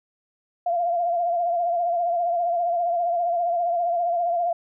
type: tone with vibrato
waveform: sine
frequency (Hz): 692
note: F5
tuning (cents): -16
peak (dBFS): -20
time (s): 0.66-4.53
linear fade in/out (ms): 5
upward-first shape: triangle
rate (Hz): 15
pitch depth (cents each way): 63
effects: none